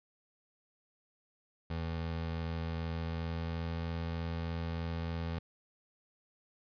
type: tone with pitch glide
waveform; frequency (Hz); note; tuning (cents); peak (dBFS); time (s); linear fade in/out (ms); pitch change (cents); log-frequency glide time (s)
25% pulse; 82.41 to 83.27; E2 to E2; 0 to +18; -31; 1.7-5.39; 5; +18; 2.91-3.81
effects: resampled to 11025 Hz + 12-bit

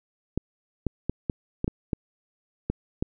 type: clicks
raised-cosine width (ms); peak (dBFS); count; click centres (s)
3; -12; 9; 0.376 / 0.867 / 1.096 / 1.298 / 1.644 / 1.679 / 1.932 / 2.7 / 3.025
effects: none

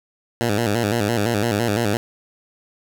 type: tone with vibrato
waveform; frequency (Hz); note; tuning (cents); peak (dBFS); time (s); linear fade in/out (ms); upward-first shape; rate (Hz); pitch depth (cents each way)
10% pulse; 110; A2; 0; -10; 0.41-1.97; 0; square; 5.9; 120
effects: none

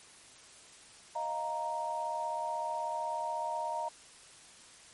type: chord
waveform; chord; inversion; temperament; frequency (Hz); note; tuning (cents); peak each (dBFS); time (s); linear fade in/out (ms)
sine; Eb suspended second; none; equal; 622.3 / 698.5 / 932.3; Eb5 / F5 / Bb5; 0 / 0 / 0; -39 / -40 / -34; 1.15-3.89; 10
effects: white hiss -55 dBFS RMS until 4.93 s + MP3 48 kbps

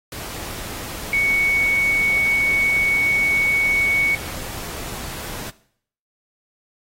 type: tone in noise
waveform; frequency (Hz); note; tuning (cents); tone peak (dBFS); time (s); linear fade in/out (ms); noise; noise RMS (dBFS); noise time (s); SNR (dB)
sine; 2227; C#7; +7; -16; 1.13-4.15; 2; pink; -32; 0.12-5.5; +13
effects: noise-tail reverb RT60 0.6 s tail -18 dB re dry + AAC 48 kbps

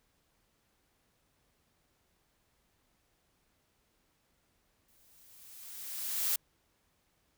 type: noise with exponential growth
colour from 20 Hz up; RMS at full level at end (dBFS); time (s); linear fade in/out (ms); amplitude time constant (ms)
blue; -29; 4.88-6.36; 5; 320
effects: pink hiss -74 dBFS RMS until 7.37 s

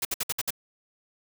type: noise bursts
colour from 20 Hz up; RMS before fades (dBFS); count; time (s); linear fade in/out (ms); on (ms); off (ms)
white; -28; 6; 0.02-0.506; 5; 31; 60
effects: none

